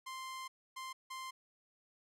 sawtooth tone bursts at uneven times, 1046.5 Hz, C6, in tune, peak -39 dBFS, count 3, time 0.06-0.48 / 0.76-0.93 / 1.1-1.31 s, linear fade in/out 10 ms, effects low-pass 12000 Hz 12 dB/octave

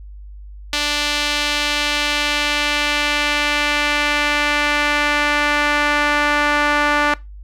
sawtooth tone with band-pass filter sweep, 293.7 Hz, D4, in tune, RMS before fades -18 dBFS, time 0.73-7.14 s, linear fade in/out 2 ms, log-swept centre 3700 to 1500 Hz, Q 1.3, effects noise-tail reverb RT60 0.2 s tail -20 dB re dry + added 50 Hz sine -33 dBFS peak until 7.43 s

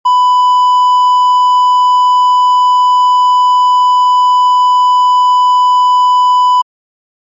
triangle tone, 996 Hz, B5, 14 cents sharp, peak -3 dBFS, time 0.05-6.62 s, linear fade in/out 10 ms, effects MP3 32 kbps

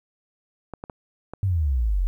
clicks, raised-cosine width 1 ms, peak -20 dBFS, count 4, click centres 0.737 / 0.839 / 0.898 / 1.336 s
sine exponential sweep, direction down, 101.7 to 41.2 Hz, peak -19 dBFS, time 1.43-2.07 s, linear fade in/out 0 ms
effects 10-bit

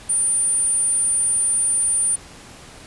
sine tone, 9290 Hz, D9, 20 cents flat, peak -16 dBFS, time 0.09-2.16 s, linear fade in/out 10 ms, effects pink hiss -42 dBFS RMS until 2.86 s + resampled to 24000 Hz

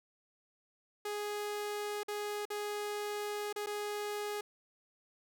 sawtooth tone with dropouts, 415.3 Hz, G#4, in tune, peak -32 dBFS, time 1.05-4.41 s, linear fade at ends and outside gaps 5 ms, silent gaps 2.033-2.082 / 2.454-2.502 / 3.528-3.56 / 3.662-3.669 s, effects none

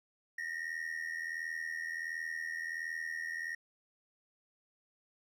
triangle ring-modulated tone, 1864.7 Hz, A#6, in tune, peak -32 dBFS, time 0.38-3.55 s, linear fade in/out 5 ms, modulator 40.7 Hz, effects none

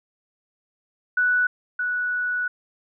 sine tone pair in turn, 1480 / 1474 Hz, F#6 / F#6, 0 / -7 cents, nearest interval unison, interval 7 cents, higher first, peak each -17 / -22 dBFS, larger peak first, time 1.17-1.47 / 1.79-2.48 s, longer second, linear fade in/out 5 ms, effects none

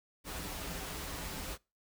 pink noise with comb filter, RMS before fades -41 dBFS, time 0.24-1.58 s, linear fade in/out 50 ms, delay 8.6 ms, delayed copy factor -0.55, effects noise-tail reverb RT60 0.3 s tail -26 dB re dry

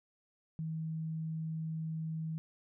sine tone, 159.9 Hz, D#3, 48 cents sharp, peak -35 dBFS, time 0.59-2.38 s, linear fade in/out 0 ms, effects none

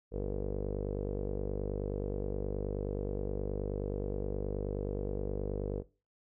sawtooth tone with low-pass filter, 49.48 Hz, G1, 17 cents sharp, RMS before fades -35 dBFS, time 0.11-5.84 s, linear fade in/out 50 ms, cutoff 470 Hz, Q 6.4, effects noise-tail reverb RT60 0.3 s tail -18 dB re dry

